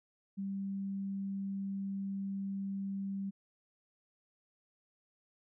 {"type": "tone", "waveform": "sine", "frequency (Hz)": 196, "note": "G3", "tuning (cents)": 0, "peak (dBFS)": -35, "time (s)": [0.37, 3.31], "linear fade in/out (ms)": 20, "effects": []}